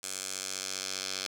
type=tone with band-pass filter sweep; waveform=10% pulse; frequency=95 Hz; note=F#2; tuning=46 cents sharp; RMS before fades=-37 dBFS; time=0.03-1.27 s; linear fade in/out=5 ms; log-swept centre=7800 to 5000 Hz; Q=1.7; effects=none